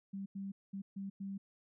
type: tone bursts at uneven times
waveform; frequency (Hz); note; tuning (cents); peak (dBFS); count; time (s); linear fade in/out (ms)
sine; 196; G3; 0; -39; 5; 0.13-0.26 / 0.35-0.52 / 0.73-0.82 / 0.96-1.1 / 1.2-1.38; 10
effects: none